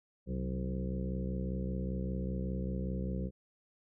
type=harmonic tone with a mistuned harmonic; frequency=65.1 Hz; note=C2; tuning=8 cents flat; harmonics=1 / 2 / 3 / 4 / 5 / 6 / 7 / 8; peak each=-37 / -41 / -37 / -48 / -48 / -48 / -48 / -47 dBFS; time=0.26-3.31 s; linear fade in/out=50 ms; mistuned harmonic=3; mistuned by=-72 cents; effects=none